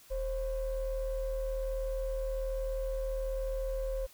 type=ring-modulated tone; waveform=triangle; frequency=245.6 Hz; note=B3; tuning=9 cents flat; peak=-25 dBFS; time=0.1-4.07 s; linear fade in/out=20 ms; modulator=285 Hz; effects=tanh soft clip ceiling -26 dBFS + white hiss -58 dBFS RMS until 4.13 s